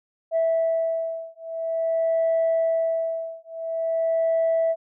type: beating tone pair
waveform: sine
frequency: 656 / 656.48 Hz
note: E5 / E5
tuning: -9 / -7 cents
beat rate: 0.48 Hz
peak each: -23 dBFS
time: 0.31-4.76 s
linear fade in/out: 50 ms
effects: tanh soft clip ceiling -15 dBFS